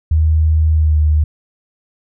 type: tone with pitch glide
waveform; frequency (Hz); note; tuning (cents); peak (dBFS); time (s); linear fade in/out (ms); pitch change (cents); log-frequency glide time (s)
sine; 78.6 to 76.32; D#2 to D#2; +18 to -33; -9; 0.11-1.24; 5; -51; 0.74-0.97
effects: none